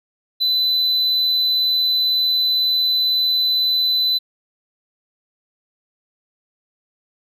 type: tone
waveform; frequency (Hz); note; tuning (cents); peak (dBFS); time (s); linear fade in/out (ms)
triangle; 4009; B7; +25; -14; 0.4-4.19; 20
effects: none